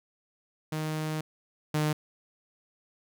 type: tone pair in turn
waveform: sawtooth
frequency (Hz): 155.56 / 152.27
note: D#3 / D#3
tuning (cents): 0 / -37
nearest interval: unison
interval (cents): 37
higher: first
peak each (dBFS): -26 / -21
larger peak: second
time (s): 0.72-1.21 / 1.74-1.93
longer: first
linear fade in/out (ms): 5
effects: none